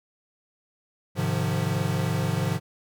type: chord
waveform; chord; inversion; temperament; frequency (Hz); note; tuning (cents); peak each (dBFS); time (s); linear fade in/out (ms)
square; F minor seventh; first; equal with one note detuned; 103.83 / 130.81 / 151.92 / 174.61; Ab2 / C3 / Eb3 / F3; 0 / 0 / -41 / 0; -30; 1.15-2.6; 50
effects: none